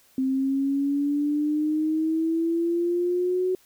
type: exponential sweep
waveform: sine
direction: up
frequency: 261.6 to 371.6 Hz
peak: -21 dBFS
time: 0.18-3.55 s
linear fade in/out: 2 ms
effects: white hiss -59 dBFS RMS until 3.65 s